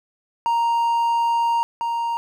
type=tone pair in turn; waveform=triangle; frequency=932.3 / 932.3 Hz; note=A#5 / A#5; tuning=0 / 0 cents; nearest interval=unison; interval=0 cents; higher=neither; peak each=-15 / -19 dBFS; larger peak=first; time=0.46-1.63 / 1.81-2.17 s; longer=first; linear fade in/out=0 ms; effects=none